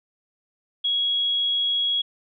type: tone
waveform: sine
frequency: 3322 Hz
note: G#7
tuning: in tune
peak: -20 dBFS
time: 0.84-2.02 s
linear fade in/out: 10 ms
effects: none